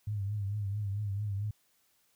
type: tone with vibrato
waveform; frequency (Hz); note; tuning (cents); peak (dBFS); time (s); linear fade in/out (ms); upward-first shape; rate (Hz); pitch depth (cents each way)
sine; 101.9; G#2; -32; -31; 0.07-1.51; 5; triangle; 4.5; 88
effects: white hiss -71 dBFS RMS until 2.15 s